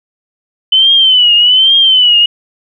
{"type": "tone with vibrato", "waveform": "sine", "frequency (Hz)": 3030, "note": "F#7", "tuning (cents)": 40, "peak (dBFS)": -4, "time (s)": [0.72, 2.26], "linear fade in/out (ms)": 5, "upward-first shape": "triangle", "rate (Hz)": 1.2, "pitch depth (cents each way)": 120, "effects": []}